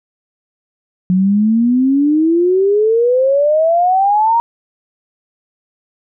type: exponential sweep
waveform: sine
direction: up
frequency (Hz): 180.5 to 945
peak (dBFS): -9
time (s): 1.1-4.4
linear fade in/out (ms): 0
effects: none